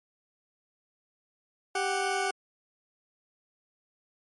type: tone pair together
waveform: 20% pulse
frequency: 392 / 740 Hz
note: G4 / F#5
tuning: 0 / 0 cents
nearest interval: major seventh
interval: 1100 cents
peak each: -25 dBFS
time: 1.75-2.31 s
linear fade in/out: 5 ms
effects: MP3 48 kbps